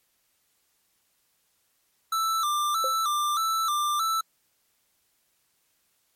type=tone with vibrato; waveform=square; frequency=1253 Hz; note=D#6; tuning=12 cents sharp; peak=-24 dBFS; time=2.12-4.21 s; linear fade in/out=5 ms; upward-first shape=square; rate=1.6 Hz; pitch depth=93 cents each way
type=tone with exponential decay; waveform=sine; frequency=525 Hz; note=C5; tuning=6 cents sharp; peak=-25 dBFS; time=2.84-2.98 s; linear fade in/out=2 ms; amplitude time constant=30 ms
effects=white hiss -70 dBFS RMS until 6.15 s + MP3 64 kbps